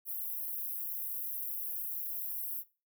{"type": "high-pass noise", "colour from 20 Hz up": "pink", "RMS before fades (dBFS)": -38, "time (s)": [0.05, 2.64], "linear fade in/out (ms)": 50, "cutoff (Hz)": 12000, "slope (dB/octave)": 48, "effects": ["noise-tail reverb RT60 0.3 s tail -18 dB re dry"]}